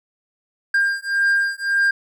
triangle beating tone pair, 1600 / 1601.8 Hz, G6 / G6, +35 / +37 cents, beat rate 1.8 Hz, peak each -18 dBFS, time 0.74-1.91 s, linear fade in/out 5 ms, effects none

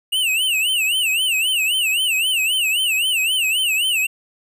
square tone with vibrato, 2794 Hz, F7, in tune, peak -17 dBFS, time 0.12-4.07 s, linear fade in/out 10 ms, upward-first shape sine, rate 3.8 Hz, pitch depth 180 cents each way, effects none

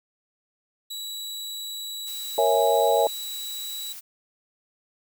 sawtooth tone, 3910 Hz, B7, 18 cents flat, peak -29 dBFS, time 0.9-3.93 s, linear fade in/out 10 ms
blue noise, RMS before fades -40 dBFS, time 2.06-4.01 s, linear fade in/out 20 ms
sine chord, A# half-diminished seventh, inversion none, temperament equal, 466.2 / 554.4 / 659.3 / 830.6 Hz, A#4 / C#5 / E5 / G#5, 0 / 0 / 0 / 0 cents, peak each -23 dBFS, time 2.38-3.07 s, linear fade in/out 2 ms
effects none

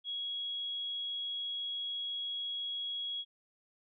sine tone, 3322 Hz, G#7, in tune, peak -35 dBFS, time 0.04-3.25 s, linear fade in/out 50 ms, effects none

